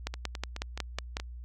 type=two click trains; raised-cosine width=0.2 ms; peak=-15 / -20 dBFS; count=7 / 6; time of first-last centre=0.07-1.169 / 0.14-1.199 s; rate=5.46 / 4.72 Hz; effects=added 60 Hz sine -40 dBFS peak until 1.44 s